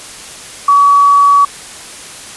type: tone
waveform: sine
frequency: 1136 Hz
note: C#6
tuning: 42 cents sharp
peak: -4 dBFS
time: 0.68-1.45 s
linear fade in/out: 5 ms
effects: white hiss -30 dBFS RMS until 2.36 s + resampled to 24000 Hz